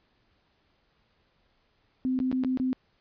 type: tone with dropouts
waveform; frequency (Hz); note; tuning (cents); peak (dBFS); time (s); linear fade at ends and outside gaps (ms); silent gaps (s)
sine; 257.8; C4; -26; -24; 2.05-2.73; 0; 2.19-2.201 / 2.315-2.327 / 2.437-2.447 / 2.573-2.599
effects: pink hiss -69 dBFS RMS until 3 s + resampled to 11025 Hz